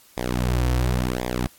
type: tone with flanger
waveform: sawtooth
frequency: 61.74 Hz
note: B1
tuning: in tune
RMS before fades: -23 dBFS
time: 0.17-1.47 s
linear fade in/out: 0 ms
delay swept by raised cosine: 0.7 to 5 ms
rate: 0.93 Hz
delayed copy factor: -1
effects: white hiss -53 dBFS RMS until 1.58 s + AAC 64 kbps